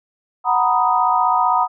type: chord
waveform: sine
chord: B major seventh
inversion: second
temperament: equal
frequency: 740 / 932.3 / 987.8 / 1244.5 Hz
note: F#5 / A#5 / B5 / D#6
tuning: 0 / 0 / 0 / 0 cents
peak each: -19 dBFS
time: 0.44-1.68 s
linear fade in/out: 50 ms
effects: none